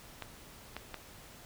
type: clicks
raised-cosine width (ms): 0.3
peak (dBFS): -23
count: 3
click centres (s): 0.223 / 0.766 / 0.943
effects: pink hiss -53 dBFS RMS until 1.45 s

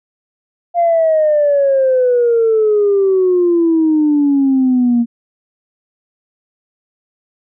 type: exponential sweep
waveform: sine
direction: down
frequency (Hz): 698.5 to 233.1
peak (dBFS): -8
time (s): 0.74-5.06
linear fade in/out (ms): 50
effects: tanh soft clip ceiling -5 dBFS

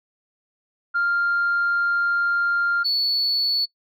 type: tone pair in turn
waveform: sine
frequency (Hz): 1396.9 / 4435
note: F6 / C#8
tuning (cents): 0 / 0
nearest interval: octave + minor sixth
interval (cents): 2000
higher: second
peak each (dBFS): -17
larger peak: neither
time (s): 0.94-2.84 / 2.84-3.66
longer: first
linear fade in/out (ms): 20
effects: noise-tail reverb RT60 0.1 s tail -23 dB re dry + tanh soft clip ceiling -15 dBFS

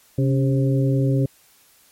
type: harmonic tone with a mistuned harmonic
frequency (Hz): 133.4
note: C3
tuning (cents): +34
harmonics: 1 / 2 / 3 / 4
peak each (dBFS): -17 / -23 / -27 / -29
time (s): 0.18-1.26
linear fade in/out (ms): 5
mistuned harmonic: 2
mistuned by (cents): +70
effects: white hiss -55 dBFS RMS until 1.91 s + MP3 64 kbps

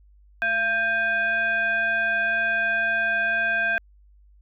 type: tone with frequency modulation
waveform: sine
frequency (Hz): 1581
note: G6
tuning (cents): +14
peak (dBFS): -20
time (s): 0.42-3.78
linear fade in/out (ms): 0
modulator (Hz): 899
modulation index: 0.72
effects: added 50 Hz sine -51 dBFS peak until 4.41 s

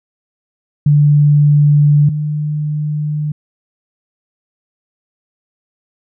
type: tone pair in turn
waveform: sine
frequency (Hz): 146.83 / 150.26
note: D3 / D3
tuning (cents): 0 / +40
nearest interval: unison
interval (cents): 40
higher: second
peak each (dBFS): -6 / -15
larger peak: first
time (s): 0.86-2.09 / 2.09-3.32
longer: neither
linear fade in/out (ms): 5
effects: none

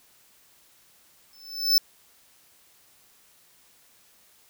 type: tone with exponential growth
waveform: square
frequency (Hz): 5274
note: E8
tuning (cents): 0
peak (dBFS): -14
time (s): 1.33-1.78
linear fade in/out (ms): 1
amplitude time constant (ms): 97
effects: white hiss -59 dBFS RMS until 4.49 s

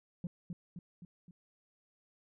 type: tone with echo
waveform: sine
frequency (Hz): 175.2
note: F3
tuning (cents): +6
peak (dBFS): -32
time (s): 0.24-0.27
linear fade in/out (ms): 2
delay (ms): 260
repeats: 4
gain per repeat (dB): -5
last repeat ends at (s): 1.31
effects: tanh soft clip ceiling -34 dBFS

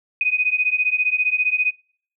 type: beating tone pair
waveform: sine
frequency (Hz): 2489 / 2504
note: D#7 / D#7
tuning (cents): 0 / +10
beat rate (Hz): 15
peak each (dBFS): -20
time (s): 0.21-1.71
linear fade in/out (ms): 2
effects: noise-tail reverb RT60 0.5 s tail -24 dB re dry

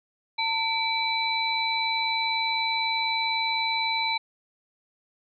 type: tone cluster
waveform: sine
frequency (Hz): 902 / 2311 / 3981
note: A5 / D7 / B7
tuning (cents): +43 / -28 / +13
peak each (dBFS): -28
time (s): 0.38-4.18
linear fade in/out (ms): 10
effects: none

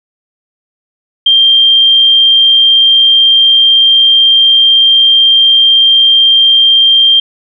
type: tone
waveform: sine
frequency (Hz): 3179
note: G7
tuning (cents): +24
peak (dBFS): -3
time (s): 1.26-7.2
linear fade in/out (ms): 5
effects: none

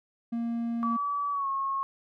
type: tone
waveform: triangle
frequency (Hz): 233.1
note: A#3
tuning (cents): 0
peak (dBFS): -26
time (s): 0.32-0.97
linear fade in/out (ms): 10
type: tone with pitch glide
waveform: sine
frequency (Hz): 1147 to 1088.9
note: D6 to C#6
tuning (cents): -41 to -31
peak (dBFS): -27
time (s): 0.83-1.83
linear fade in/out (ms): 0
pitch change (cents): -90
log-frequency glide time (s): 1.32-1.48
effects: none

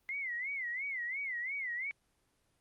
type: tone with vibrato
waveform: sine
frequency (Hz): 2066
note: C7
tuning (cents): -22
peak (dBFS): -35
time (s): 0.09-1.91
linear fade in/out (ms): 0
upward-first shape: sine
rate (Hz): 2.9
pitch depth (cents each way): 160
effects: pink hiss -75 dBFS RMS until 2.6 s + Opus 24 kbps

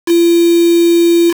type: tone with quantisation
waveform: sine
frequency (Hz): 340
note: F4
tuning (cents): -46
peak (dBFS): -6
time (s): 0.06-1.34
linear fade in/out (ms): 50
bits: 3
effects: none

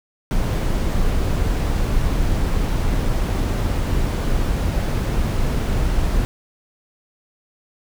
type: noise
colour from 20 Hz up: brown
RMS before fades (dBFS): -19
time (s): 0.31-6.25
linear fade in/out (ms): 0
effects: none

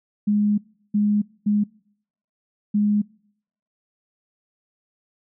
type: tone bursts at uneven times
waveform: sine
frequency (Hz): 207.7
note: G#3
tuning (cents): 0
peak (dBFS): -16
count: 4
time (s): 0.27-0.58 / 0.94-1.22 / 1.46-1.64 / 2.74-3.02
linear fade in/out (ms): 10
effects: noise-tail reverb RT60 0.7 s tail -25 dB re dry

